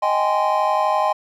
triangle chord, Ab major seventh, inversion second, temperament just, 623 / 778.7 / 830.6 / 1038.3 Hz, Eb5 / G5 / Ab5 / C6, +2 / -12 / 0 / -14 cents, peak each -20 / -21 / -20 / -19 dBFS, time 0.02-1.13 s, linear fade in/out 10 ms, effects none

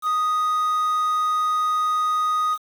triangle tone with quantisation, 1244.5 Hz, D#6, in tune, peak -17 dBFS, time 0.02-2.58 s, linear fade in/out 50 ms, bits 7, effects none

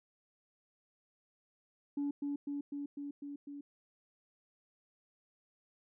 sine tone with echo, 285.6 Hz, D4, 48 cents flat, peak -31 dBFS, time 1.97-2.11 s, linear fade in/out 5 ms, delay 250 ms, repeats 6, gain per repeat -2 dB, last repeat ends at 3.61 s, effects tanh soft clip ceiling -30 dBFS

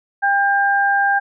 sine tone pair together, 798.5 / 1597 Hz, G5 / G6, +32 / +32 cents, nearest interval octave, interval 1200 cents, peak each -16 dBFS, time 0.22-1.2 s, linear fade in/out 20 ms, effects none

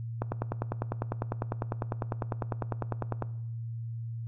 click train, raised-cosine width 1 ms, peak -16 dBFS, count 31, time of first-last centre 0.22-3.223 s, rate 9.99 Hz, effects noise-tail reverb RT60 0.8 s tail -19 dB re dry + added 115 Hz sine -34 dBFS peak until 4.27 s

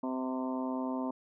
harmonic tone with a mistuned harmonic, 129.5 Hz, C3, 17 cents flat, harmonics 2 / 3 / 4 / 5 / 6 / 7 / 8 / 9, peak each -33 / -45 / -44 / -41 / -51 / -42 / -44 / -55 dBFS, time 0.03-1.11 s, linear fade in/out 5 ms, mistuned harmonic 6, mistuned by -50 cents, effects none

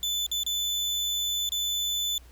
35% pulse tone with dropouts, 3500 Hz, A7, 10 cents flat, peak -24 dBFS, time 0.03-2.18 s, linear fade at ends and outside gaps 1 ms, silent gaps 0.265-0.315 / 0.434-0.464 / 1.491-1.52 s, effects added 60 Hz sine -49 dBFS peak until 2.31 s + pink hiss -58 dBFS RMS until 2.31 s

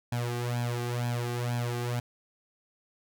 sawtooth tone with flanger, 120.6 Hz, B2, 41 cents flat, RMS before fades -31 dBFS, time 0.12-2 s, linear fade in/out 5 ms, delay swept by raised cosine 1.2 to 2.6 ms, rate 2.1 Hz, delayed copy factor +0.85, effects none

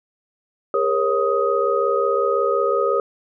sine tone cluster, 406.2 / 471.8 / 548 / 1253 Hz, G#4 / A#4 / C#5 / D#6, -38 / +21 / -20 / +12 cents, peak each -22 dBFS, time 0.74-3 s, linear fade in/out 2 ms, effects none

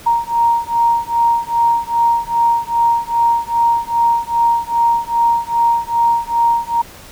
sine beating tone pair, 932.3 / 934.8 Hz, A#5 / A#5, 0 / +5 cents, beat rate 2.5 Hz, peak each -15 dBFS, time 0.06-6.82 s, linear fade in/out 10 ms, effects pink hiss -38 dBFS RMS until 7.11 s

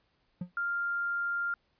triangle tone with exponential decay, 178.1 Hz, F3, 34 cents sharp, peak -28 dBFS, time 0.41-0.52 s, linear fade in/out 5 ms, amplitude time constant 22 ms
sine tone, 1396.9 Hz, F6, in tune, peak -29 dBFS, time 0.57-1.54 s, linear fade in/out 2 ms
effects pink hiss -73 dBFS RMS until 1.79 s + resampled to 11025 Hz

